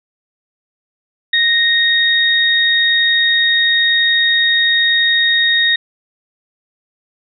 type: tone pair together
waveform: sine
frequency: 1865 / 3726 Hz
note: A#6 / A#7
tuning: 0 / -2 cents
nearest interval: octave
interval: 1198 cents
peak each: -13 dBFS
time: 1.33-5.76 s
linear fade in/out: 5 ms
effects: none